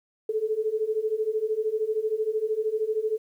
sine beating tone pair, 427.3 / 440.3 Hz, G#4 / A4, +49 / +1 cents, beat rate 13 Hz, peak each -28 / -26 dBFS, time 0.29-3.18 s, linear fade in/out 5 ms, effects 10-bit

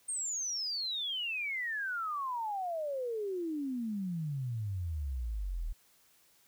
sine exponential sweep, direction down, 8740 to 36.81 Hz, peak -33 dBFS, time 0.08-5.73 s, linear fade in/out 10 ms, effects white hiss -66 dBFS RMS until 6.47 s

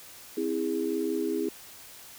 sine chord, C augmented, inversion none, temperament just, 261.6 / 327 / 408.8 Hz, C4 / E4 / G#4, 0 / -14 / -27 cents, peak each -33 / -30 / -30 dBFS, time 0.37-1.49 s, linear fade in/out 5 ms, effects white hiss -48 dBFS RMS until 2.18 s

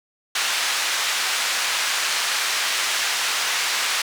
pink band-pass noise, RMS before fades -23 dBFS, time 0.35-4.02 s, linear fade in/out 5 ms, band 1400 to 7400 Hz, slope 12 dB/octave, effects none

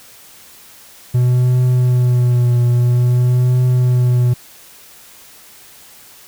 triangle tone with vibrato, 123.47 Hz, B2, in tune, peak -8 dBFS, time 1.14-4.34 s, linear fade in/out 10 ms, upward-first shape triangle, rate 0.5 Hz, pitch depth 37 cents each way, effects white hiss -42 dBFS RMS until 6.27 s

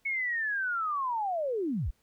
sine linear sweep, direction down, 2217 to 32 Hz, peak -28 dBFS, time 0.05-1.91 s, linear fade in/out 10 ms, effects pink hiss -71 dBFS RMS until 2.02 s

